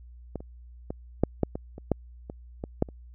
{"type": "clicks", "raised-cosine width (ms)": 2, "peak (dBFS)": [-19, -29, -19, -7, -9, -19, -27, -9, -23, -19, -9, -30], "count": 12, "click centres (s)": [0.357, 0.405, 0.905, 1.236, 1.433, 1.555, 1.781, 1.917, 2.299, 2.639, 2.824, 2.888], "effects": ["added 60 Hz sine -45 dBFS peak until 3.14 s"]}